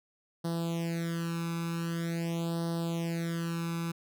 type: tone with flanger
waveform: sawtooth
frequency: 167.6 Hz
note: E3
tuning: 29 cents sharp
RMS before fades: -33 dBFS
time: 0.44-3.92 s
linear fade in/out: 10 ms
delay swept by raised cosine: 0.21 to 0.8 ms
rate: 0.45 Hz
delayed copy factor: +0.95
effects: none